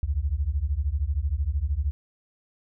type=beating tone pair; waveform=sine; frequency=65.41 / 78.41 Hz; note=C2 / D#2; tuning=0 / +14 cents; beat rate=13 Hz; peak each=-26 dBFS; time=0.03-1.91 s; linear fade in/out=0 ms; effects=none